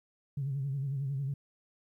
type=tone with vibrato; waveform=sine; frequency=137.5 Hz; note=C#3; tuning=14 cents flat; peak=-30 dBFS; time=0.37-1.34 s; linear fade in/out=5 ms; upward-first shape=sine; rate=11 Hz; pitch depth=76 cents each way; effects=tanh soft clip ceiling -26 dBFS + 12-bit